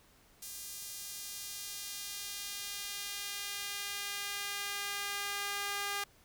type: tone with high-pass filter sweep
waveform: sawtooth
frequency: 403.7 Hz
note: G#4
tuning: 49 cents flat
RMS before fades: -40 dBFS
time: 0.42-6.04 s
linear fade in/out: 5 ms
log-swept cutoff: 7000 to 1200 Hz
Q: 0.77
effects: pink hiss -64 dBFS RMS until 6.24 s